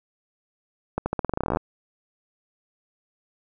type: accelerating click train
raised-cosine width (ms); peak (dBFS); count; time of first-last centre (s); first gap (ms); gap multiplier
1; -10; 18; 0.98-1.571; 80; 0.88
effects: none